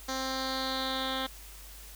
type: tone with low-pass filter sweep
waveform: 10% pulse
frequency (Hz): 263.4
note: C4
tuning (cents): +12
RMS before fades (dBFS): -33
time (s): 0.08-1.27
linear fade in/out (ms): 10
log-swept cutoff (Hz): 5500 to 3300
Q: 4.3
effects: added 50 Hz sine -48 dBFS peak until 1.95 s + white hiss -50 dBFS RMS until 1.95 s